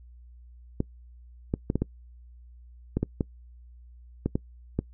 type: clicks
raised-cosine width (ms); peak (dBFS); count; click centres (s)
3; -12; 11; 0.804 / 1.539 / 1.701 / 1.756 / 1.82 / 2.97 / 3.03 / 3.208 / 4.26 / 4.355 / 4.79
effects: noise-tail reverb RT60 0.1 s tail -24 dB re dry + added 60 Hz sine -47 dBFS peak until 4.93 s